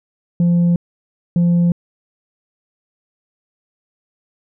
sine tone pair in turn, 173 / 173 Hz, F3 / F3, -16 / -16 cents, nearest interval unison, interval 0 cents, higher neither, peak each -8 dBFS, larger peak neither, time 0.4-0.76 / 1.36-1.72 s, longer neither, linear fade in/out 2 ms, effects tanh soft clip ceiling -10 dBFS

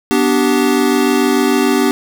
square chord, G major, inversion first, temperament equal with one note detuned, 246.9 / 293.7 / 387.7 Hz, B3 / D4 / G4, 0 / 0 / -19 cents, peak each -16 dBFS, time 0.11-1.91 s, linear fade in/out 0 ms, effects none

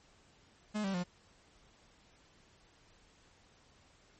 45% pulse tone with pitch steps, 211.7 / 194.13 / 178.02 Hz, G#3 / G3 / F3, +33 / -17 / +33 cents, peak -33 dBFS, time 0.74-1.04 s, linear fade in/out 20 ms, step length 100 ms, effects pink hiss -65 dBFS RMS until 4.19 s + MP3 32 kbps

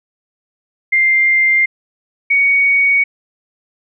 sine tone pair in turn, 2099 / 2238 Hz, C7 / C#7, +5 / +16 cents, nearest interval minor second, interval 111 cents, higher second, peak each -9 dBFS, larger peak neither, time 0.92-1.66 / 2.3-3.04 s, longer neither, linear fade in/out 10 ms, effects none

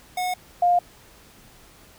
square / sine tone pair in turn, 729 / 705.8 Hz, F#5 / F5, -26 / +18 cents, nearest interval minor second, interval 56 cents, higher first, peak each -24 / -15 dBFS, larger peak second, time 0.17-0.34 / 0.62-0.79 s, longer neither, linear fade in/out 5 ms, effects pink hiss -51 dBFS RMS until 1.98 s

